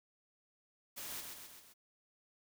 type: noise with echo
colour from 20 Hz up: white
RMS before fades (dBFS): -45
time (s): 0.96-1.22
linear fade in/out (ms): 20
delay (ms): 130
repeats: 4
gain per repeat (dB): -4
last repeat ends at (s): 1.74
effects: none